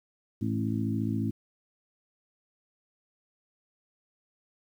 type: harmonic tone with a mistuned harmonic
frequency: 54.3 Hz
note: A1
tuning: 22 cents flat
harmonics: 2 / 3 / 4 / 5 / 6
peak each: -31 / -40 / -31 / -33 / -37 dBFS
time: 0.41-1.31 s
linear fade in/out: 10 ms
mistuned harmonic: 6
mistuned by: +16 cents
effects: 10-bit